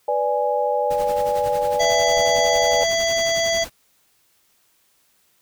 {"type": "chord", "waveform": "sine", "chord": "G# diminished", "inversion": "first", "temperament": "equal", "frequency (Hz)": [493.9, 587.3, 830.6], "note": ["B4", "D5", "G#5"], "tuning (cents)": [0, 0, 0], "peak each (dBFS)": [-23, -22, -22], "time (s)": [0.08, 2.84], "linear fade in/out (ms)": 5}
{"type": "noise with tremolo", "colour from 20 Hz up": "pink", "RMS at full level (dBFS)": -34, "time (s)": [0.9, 3.7], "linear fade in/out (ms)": 10, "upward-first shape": "sine", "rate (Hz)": 11, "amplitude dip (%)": 70}
{"type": "harmonic tone", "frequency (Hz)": 666, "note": "E5", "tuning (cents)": 18, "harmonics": [1, 3, 5, 7, 9, 10], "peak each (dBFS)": [-20, -25, -27, -28, -30, -30], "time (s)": [1.79, 3.65], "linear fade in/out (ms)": 20}
{"effects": ["white hiss -62 dBFS RMS until 5.41 s"]}